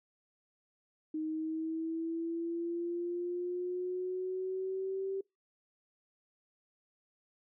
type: linear sweep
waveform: sine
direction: up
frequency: 311.1 to 388.9 Hz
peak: -33 dBFS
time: 1.14-5.21 s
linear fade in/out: 5 ms
effects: noise-tail reverb RT60 0.2 s tail -25 dB re dry